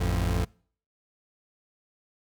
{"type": "tone pair together", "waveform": "30% pulse", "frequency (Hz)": [55.22, 87.9], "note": ["A1", "F2"], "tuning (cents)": [7, 12], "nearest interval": "minor sixth", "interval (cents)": 805, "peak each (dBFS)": -24, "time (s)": [0, 0.45], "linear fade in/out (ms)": 10, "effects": ["noise-tail reverb RT60 0.5 s tail -25 dB re dry"]}